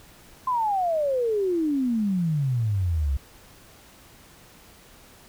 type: exponential sweep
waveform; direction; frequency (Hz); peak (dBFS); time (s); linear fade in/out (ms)
sine; down; 1046.5 to 65.1; -21; 0.47-3.17; 5
effects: pink hiss -51 dBFS RMS until 5.28 s